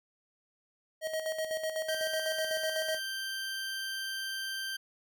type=tone with tremolo; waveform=square; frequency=633 Hz; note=D#5; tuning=30 cents sharp; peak=-31 dBFS; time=1.01-3 s; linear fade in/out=50 ms; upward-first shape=square; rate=8 Hz; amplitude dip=55%
type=tone; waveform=20% pulse; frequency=1568 Hz; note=G6; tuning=in tune; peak=-30 dBFS; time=1.88-4.77 s; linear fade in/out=10 ms
effects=none